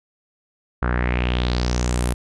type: tone with low-pass filter sweep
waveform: sawtooth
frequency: 61 Hz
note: B1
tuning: 21 cents flat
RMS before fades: -21 dBFS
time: 0.82-2.14 s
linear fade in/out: 5 ms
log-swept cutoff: 1400 to 11000 Hz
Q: 3.8
effects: none